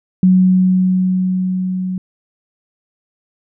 sine tone with level ramp, 185 Hz, F#3, in tune, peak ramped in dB -6 to -18 dBFS, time 0.23-1.98 s, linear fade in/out 2 ms, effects none

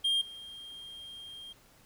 triangle tone with level steps, 3209 Hz, G7, 40 cents sharp, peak -24 / -42 dBFS, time 0.04-1.53 s, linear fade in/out 10 ms, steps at 0.21 s, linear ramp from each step 5 ms, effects pink hiss -61 dBFS RMS until 1.85 s

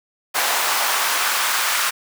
pink noise with high-pass filter sweep, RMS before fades -20 dBFS, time 0.34-1.91 s, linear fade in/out 20 ms, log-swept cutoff 840 to 1300 Hz, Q 1.4, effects none

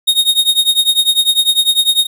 45% pulse tone with tremolo, 3724 Hz, A#7, 2 cents flat, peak -6 dBFS, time 0.07-2.07 s, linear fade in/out 10 ms, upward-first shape triangle, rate 10 Hz, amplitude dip 95%, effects none

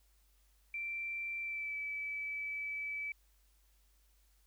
sine tone with pitch glide, 2349 to 2302 Hz, D7 to D7, 0 to -35 cents, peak -37 dBFS, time 0.74-3.12 s, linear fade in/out 2 ms, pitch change -35 cents, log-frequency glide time 1.41-1.77 s, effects added 50 Hz sine -67 dBFS peak until 4.46 s + white hiss -74 dBFS RMS until 4.46 s

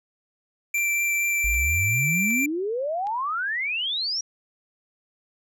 square tone with vibrato, 2349 Hz, D7, in tune, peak -22 dBFS, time 0.74-2.46 s, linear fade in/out 5 ms, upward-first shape triangle, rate 4.3 Hz, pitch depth 9 cents each way
click train, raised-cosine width 0.2 ms, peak -28 dBFS, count 4, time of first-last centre 0.78-3.07 s, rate 1.31 Hz
sine exponential sweep, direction up, 51 to 5770 Hz, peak -24 dBFS, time 1.44-4.21 s, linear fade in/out 5 ms
effects none

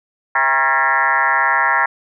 sine tone with frequency modulation, 1370 Hz, F6, 34 cents flat, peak -12 dBFS, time 0.35-1.86 s, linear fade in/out 5 ms, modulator 142 Hz, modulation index 4, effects none

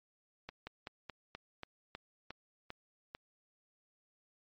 slowing click train, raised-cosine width 0.3 ms, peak -27 dBFS, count 10, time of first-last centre 0.49-3.15 s, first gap 180 ms, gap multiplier 1.12, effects MP3 32 kbps

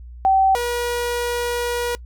sine / sawtooth tone pair in turn, 770 / 481.1 Hz, G5 / B4, -31 / -45 cents, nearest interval minor sixth, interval 814 cents, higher first, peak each -12 / -17 dBFS, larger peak first, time 0.25-0.55 / 0.55-1.95 s, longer second, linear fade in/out 0 ms, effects noise-tail reverb RT60 0.1 s tail -23 dB re dry + added 60 Hz sine -35 dBFS peak until 2.05 s

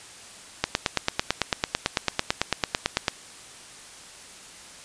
click train, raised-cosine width 0.2 ms, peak -3 dBFS, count 23, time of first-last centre 0.64-3.082 s, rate 9.01 Hz, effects white hiss -45 dBFS RMS until 4.84 s + resampled to 22050 Hz

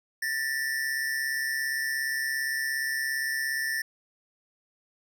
square tone pair together, 1776 / 1913.3 Hz, A6 / A#6, +16 / +45 cents, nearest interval minor second, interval 129 cents, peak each -29 / -35 dBFS, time 0.22-3.82 s, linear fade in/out 5 ms, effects none

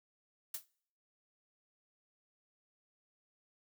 blue noise with exponential decay, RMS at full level -35 dBFS, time 0.54-0.66 s, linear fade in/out 5 ms, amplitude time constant 24 ms, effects noise-tail reverb RT60 0.6 s tail -24 dB re dry

